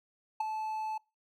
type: tone with ADSR envelope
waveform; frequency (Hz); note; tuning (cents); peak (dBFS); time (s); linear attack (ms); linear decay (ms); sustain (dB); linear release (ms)
triangle; 870; A5; -20; -23; 0.4-0.98; 7; 9; -8; 8
effects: noise-tail reverb RT60 0.3 s tail -25 dB re dry